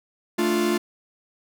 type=chord; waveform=45% pulse; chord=D minor; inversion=second; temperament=equal; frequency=220 / 293.7 / 349.2 Hz; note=A3 / D4 / F4; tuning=0 / 0 / 0 cents; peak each=-25 / -28 / -22 dBFS; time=0.38-0.78 s; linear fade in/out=10 ms; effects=none